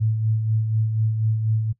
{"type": "tone with tremolo", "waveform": "sine", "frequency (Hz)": 110, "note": "A2", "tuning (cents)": 0, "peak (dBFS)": -17, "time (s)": [0, 1.73], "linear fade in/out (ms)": 20, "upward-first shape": "sine", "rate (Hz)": 4.1, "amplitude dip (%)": 45, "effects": ["noise-tail reverb RT60 0.1 s tail -18 dB re dry"]}